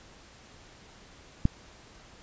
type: click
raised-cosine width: 5 ms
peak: -9 dBFS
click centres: 1.454 s
effects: pink hiss -53 dBFS RMS until 2.22 s + resampled to 16000 Hz